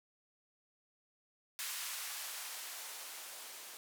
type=noise with band-pass filter sweep; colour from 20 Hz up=violet; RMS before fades=-45 dBFS; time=1.59-3.77 s; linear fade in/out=0 ms; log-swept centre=1300 to 410 Hz; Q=0.85; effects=none